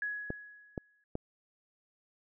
sine tone with exponential decay, 1677 Hz, G#6, 16 cents sharp, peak -31 dBFS, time 0.02-1.04 s, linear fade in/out 2 ms, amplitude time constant 220 ms
clicks, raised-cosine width 2 ms, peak -21 dBFS, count 3, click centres 0.304 / 0.778 / 1.154 s
effects none

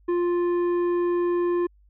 sine tone with tanh clipping, 350 Hz, F4, 4 cents sharp, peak -22 dBFS, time 0.08-1.67 s, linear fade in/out 10 ms, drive 9 dB, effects added 50 Hz sine -54 dBFS peak until 1.89 s

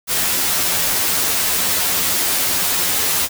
white noise with comb filter, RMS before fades -18 dBFS, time 0.07-3.29 s, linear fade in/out 50 ms, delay 11 ms, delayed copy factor +0.75, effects none

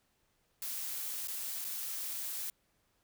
blue noise with dropouts, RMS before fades -39 dBFS, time 0.62-2.5 s, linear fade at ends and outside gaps 1 ms, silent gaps 1.273-1.282 / 1.644-1.648 s, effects pink hiss -75 dBFS RMS until 3.03 s

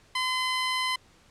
15% pulse tone, 1023 Hz, C6, 39 cents flat, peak -19 dBFS, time 0.15-0.96 s, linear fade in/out 5 ms, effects pink hiss -59 dBFS RMS until 1.3 s + low-pass 8000 Hz 12 dB/octave

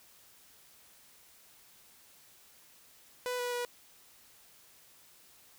sawtooth tone with pitch steps, 496.4 / 489.5 / 485.9 Hz, B4 / B4 / B4, +9 / -15 / -28 cents, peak -29 dBFS, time 3.26-3.65 s, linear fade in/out 0 ms, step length 130 ms, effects white hiss -60 dBFS RMS until 5.58 s

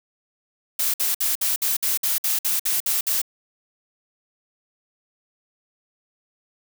blue noise bursts, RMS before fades -22 dBFS, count 12, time 0.79-3.217 s, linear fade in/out 5 ms, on 150 ms, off 57 ms, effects none

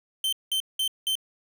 45% pulse tone bursts, 3102 Hz, G7, 19 cents flat, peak -23 dBFS, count 4, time 0.24-1.154 s, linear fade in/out 2 ms, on 86 ms, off 190 ms, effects none

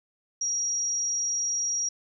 sine tone, 5690 Hz, F8, 31 cents sharp, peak -25 dBFS, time 0.41-1.89 s, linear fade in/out 5 ms, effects 11-bit

